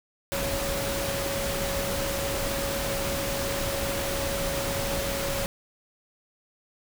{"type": "tone in noise", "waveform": "sine", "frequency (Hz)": 554.4, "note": "C#5", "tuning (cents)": 0, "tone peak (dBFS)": -31, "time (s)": [0.32, 5.46], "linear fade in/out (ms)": 0, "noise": "pink", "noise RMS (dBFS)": -30, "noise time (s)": [0.32, 5.46], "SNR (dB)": -4, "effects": []}